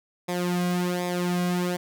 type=tone with flanger; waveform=sawtooth; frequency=177.9 Hz; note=F3; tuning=32 cents sharp; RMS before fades=-26 dBFS; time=0.28-1.77 s; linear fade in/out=10 ms; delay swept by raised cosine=0.68 to 2.28 ms; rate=1.3 Hz; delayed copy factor=-0.75; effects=none